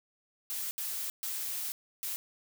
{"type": "noise bursts at uneven times", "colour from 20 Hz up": "blue", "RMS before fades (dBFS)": -36, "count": 4, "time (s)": [[0.5, 0.71], [0.78, 1.1], [1.23, 1.72], [2.03, 2.16]], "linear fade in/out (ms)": 0, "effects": []}